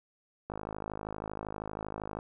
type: click train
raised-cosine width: 1 ms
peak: -23 dBFS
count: 90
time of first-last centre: 0.5-2.189 s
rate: 52.7 Hz
effects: none